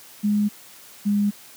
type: tone pair in turn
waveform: sine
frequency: 207.7 / 204.7 Hz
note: G#3 / G#3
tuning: 0 / -25 cents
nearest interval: unison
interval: 25 cents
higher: first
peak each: -17 dBFS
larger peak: neither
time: 0.23-0.49 / 1.05-1.31 s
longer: neither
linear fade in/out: 20 ms
effects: white hiss -46 dBFS RMS until 1.56 s + high-pass 100 Hz 12 dB/octave